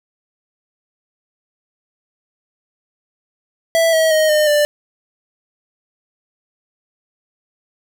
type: tone with pitch steps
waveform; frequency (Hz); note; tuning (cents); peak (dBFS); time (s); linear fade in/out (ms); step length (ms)
square; 659.3 / 641.6 / 624.5 / 607.7 / 591.5; E5 / E5 / D#5 / D#5 / D5; 0 / -47 / +6 / -41 / +12; -12; 3.75-4.65; 0; 180
effects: none